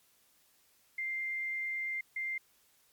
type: tone bursts at uneven times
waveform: sine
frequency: 2097 Hz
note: C7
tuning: 3 cents sharp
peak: -33 dBFS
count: 2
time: 0.98-2.01 / 2.16-2.38 s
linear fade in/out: 5 ms
effects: white hiss -68 dBFS RMS until 2.92 s + MP3 96 kbps

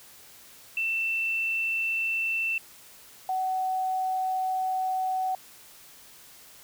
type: tone pair in turn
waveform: sine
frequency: 2676 / 750.9 Hz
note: E7 / F#5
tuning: +25 / +25 cents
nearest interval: octave + minor seventh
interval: 2200 cents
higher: first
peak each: -25 dBFS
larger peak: neither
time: 0.77-2.58 / 3.29-5.35 s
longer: second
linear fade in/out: 2 ms
effects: white hiss -51 dBFS RMS until 6.63 s

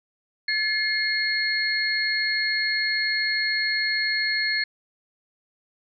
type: tone cluster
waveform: sine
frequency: 1725 / 2136 / 4311 Hz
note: A6 / C7 / C#8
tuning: -35 / +35 / -49 cents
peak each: -26 dBFS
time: 0.48-4.64 s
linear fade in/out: 5 ms
effects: none

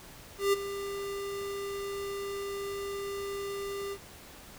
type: tone with ADSR envelope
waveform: square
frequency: 398.3 Hz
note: G4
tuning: 28 cents sharp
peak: -22 dBFS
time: 0.38-3.98 s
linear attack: 150 ms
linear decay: 18 ms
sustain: -13 dB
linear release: 59 ms
effects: pink hiss -50 dBFS RMS until 4.58 s

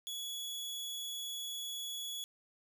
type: tone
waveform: sawtooth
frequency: 3382 Hz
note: G#7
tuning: 31 cents sharp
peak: -36 dBFS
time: 0.07-2.24 s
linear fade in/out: 0 ms
effects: none

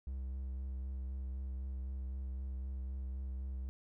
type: tone with vibrato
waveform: triangle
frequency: 65.41 Hz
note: C2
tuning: in tune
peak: -36 dBFS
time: 0.07-3.69 s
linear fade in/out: 0 ms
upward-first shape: sine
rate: 3.9 Hz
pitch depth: 23 cents each way
effects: none

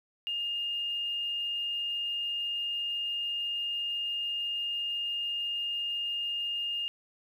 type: tone with quantisation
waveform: sine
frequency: 2827 Hz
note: F7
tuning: 20 cents sharp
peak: -30 dBFS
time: 0.27-6.88 s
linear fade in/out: 0 ms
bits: 10
effects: none

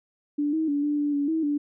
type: tone with pitch steps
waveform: sine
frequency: 292.2 / 317.8 / 287.3 / 294.1 / 291.8 / 285.5 / 321.2 / 291.2 Hz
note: D4 / D#4 / D4 / D4 / D4 / D4 / E4 / D4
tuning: -9 / +37 / -38 / +3 / -11 / -49 / -45 / -15 cents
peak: -22 dBFS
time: 0.38-1.58 s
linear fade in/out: 10 ms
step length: 150 ms
effects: none

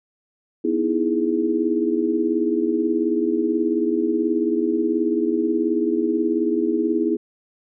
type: chord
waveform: sine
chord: E major seventh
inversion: second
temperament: equal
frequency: 246.9 / 311.1 / 329.6 / 415.3 Hz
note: B3 / D#4 / E4 / G#4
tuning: 0 / 0 / 0 / 0 cents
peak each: -25 / -25 / -21 / -24 dBFS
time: 0.64-7.17 s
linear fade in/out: 10 ms
effects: none

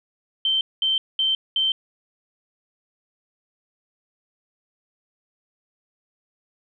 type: tone bursts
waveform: sine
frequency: 3113 Hz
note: G7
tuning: 13 cents flat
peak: -18 dBFS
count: 4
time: 0.45-1.72 s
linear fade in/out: 2 ms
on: 160 ms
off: 210 ms
effects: none

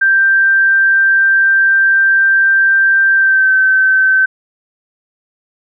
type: tone with pitch glide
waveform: sine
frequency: 1574 to 1539.8 Hz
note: G6 to G6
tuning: +7 to -31 cents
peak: -7 dBFS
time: 0.01-4.26 s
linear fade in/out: 10 ms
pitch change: -38 cents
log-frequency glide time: 3.14-3.52 s
effects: none

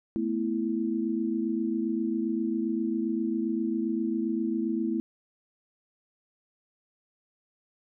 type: chord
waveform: sine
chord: A suspended second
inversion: none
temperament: just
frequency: 220 / 247.5 / 330 Hz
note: A3 / B3 / E4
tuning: 0 / +4 / +2 cents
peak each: -30 / -32 / -29 dBFS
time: 0.16-5 s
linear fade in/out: 0 ms
effects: none

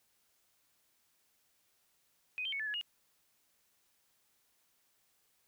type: tone with pitch steps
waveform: sine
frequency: 2501 / 3140 / 2214 / 1743 / 1694 / 2867 Hz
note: D#7 / G7 / C#7 / A6 / G#6 / F7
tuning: +8 / +2 / -3 / -17 / +34 / +45 cents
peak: -35 dBFS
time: 2.38-2.812 s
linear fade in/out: 0 ms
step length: 72 ms
effects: white hiss -74 dBFS RMS until 5.47 s

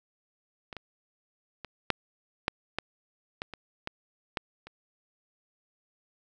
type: clicks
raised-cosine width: 0.3 ms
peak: -24 / -23 / -23 / -7 / -9 / -13 / -17 / -24 / -17 / -13 / -29 dBFS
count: 11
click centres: 0.728 / 0.767 / 1.647 / 1.903 / 2.481 / 2.786 / 3.419 / 3.537 / 3.874 / 4.372 / 4.67 s
effects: none

